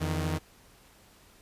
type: tone pair together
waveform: sawtooth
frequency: 84.43 / 155.56 Hz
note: E2 / D#3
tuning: +42 / 0 cents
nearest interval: major seventh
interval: 1058 cents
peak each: -27 dBFS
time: 0-0.39 s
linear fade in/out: 20 ms
effects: pink hiss -58 dBFS RMS until 1.41 s + resampled to 32000 Hz